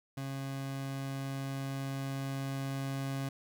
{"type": "tone with level ramp", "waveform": "30% pulse", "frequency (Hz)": 136.1, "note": "C#3", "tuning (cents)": -31, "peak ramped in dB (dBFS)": [-34, -31], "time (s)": [0.17, 3.29], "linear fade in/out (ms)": 5, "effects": []}